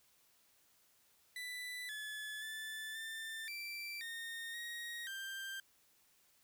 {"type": "tone with pitch steps", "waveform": "30% pulse", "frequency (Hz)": [1986, 1719, 1752, 1786, 2343, 1840, 1883, 1578], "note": ["B6", "A6", "A6", "A6", "D7", "A#6", "A#6", "G6"], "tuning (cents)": [9, -41, -8, 25, -5, -23, 17, 11], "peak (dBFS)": -40, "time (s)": [1.36, 5.6], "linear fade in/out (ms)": 2, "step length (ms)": 530, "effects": ["white hiss -71 dBFS RMS until 6.43 s"]}